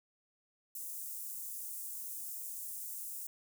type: high-pass noise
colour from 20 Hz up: white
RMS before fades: -43 dBFS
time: 0.75-3.27 s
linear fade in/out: 2 ms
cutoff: 7700 Hz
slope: 24 dB/octave
effects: none